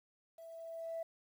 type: tone with level ramp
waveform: sine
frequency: 659.3 Hz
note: E5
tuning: in tune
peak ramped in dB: -50 to -36 dBFS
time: 0.38-1.03 s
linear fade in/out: 5 ms
effects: tanh soft clip ceiling -34 dBFS + 11-bit

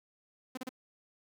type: tone bursts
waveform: sawtooth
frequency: 256.6 Hz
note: C4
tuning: 34 cents flat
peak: -33 dBFS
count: 3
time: 0.55-0.692 s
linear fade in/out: 5 ms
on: 24 ms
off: 35 ms
effects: none

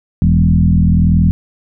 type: tone with frequency modulation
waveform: sine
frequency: 127.6 Hz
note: C3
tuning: 43 cents flat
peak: -7 dBFS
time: 0.22-1.31 s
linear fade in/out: 0 ms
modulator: 41.2 Hz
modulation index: 2
effects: none

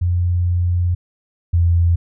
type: tone pair in turn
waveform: sine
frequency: 88.2 / 85.49 Hz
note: F2 / F2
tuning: +18 / -36 cents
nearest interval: minor second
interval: 54 cents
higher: first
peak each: -14 / -11 dBFS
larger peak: second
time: 0.01-0.95 / 1.53-1.96 s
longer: first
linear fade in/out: 10 ms
effects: none

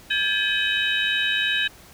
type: tone cluster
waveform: sine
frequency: 1604 / 1707 / 2534 / 3040 / 3804 Hz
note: G6 / G#6 / D#7 / F#7 / A#7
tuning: +39 / +47 / +31 / +46 / +34 cents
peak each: -26 dBFS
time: 0.1-1.68 s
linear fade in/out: 10 ms
effects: tanh soft clip ceiling -11 dBFS + pink hiss -48 dBFS RMS until 1.93 s

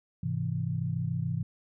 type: chord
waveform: sine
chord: Ab augmented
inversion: none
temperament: equal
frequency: 103.83 / 130.81 / 164.81 Hz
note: Ab2 / C3 / E3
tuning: 0 / 0 / 0 cents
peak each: -34 / -32 / -32 dBFS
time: 0.23-1.43 s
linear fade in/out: 5 ms
effects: none

